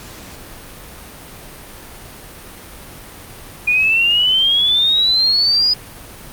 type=exponential sweep; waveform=sine; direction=up; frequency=2431 to 4978 Hz; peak=-11 dBFS; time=3.67-5.74 s; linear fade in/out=10 ms; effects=pink hiss -36 dBFS RMS until 6.32 s + Opus 48 kbps